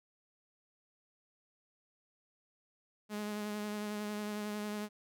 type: tone with vibrato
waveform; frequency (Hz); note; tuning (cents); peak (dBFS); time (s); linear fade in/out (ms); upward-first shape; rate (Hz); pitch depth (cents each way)
sawtooth; 209.3; G#3; +14; -33; 3.09-4.89; 50; sine; 11; 19
effects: none